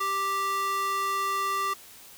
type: tone with high-pass filter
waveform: square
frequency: 392 Hz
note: G4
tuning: in tune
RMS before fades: -28 dBFS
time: 0-1.74 s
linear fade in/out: 10 ms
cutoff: 940 Hz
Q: 9
effects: white hiss -49 dBFS RMS until 2.17 s